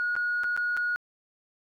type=tone with dropouts; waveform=sine; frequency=1448 Hz; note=F#6; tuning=38 cents flat; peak=-24 dBFS; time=0-0.96 s; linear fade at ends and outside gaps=0 ms; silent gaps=0.154-0.164 / 0.435-0.442 / 0.565-0.575 / 0.767-0.773 s; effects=tanh soft clip ceiling -21 dBFS + 11-bit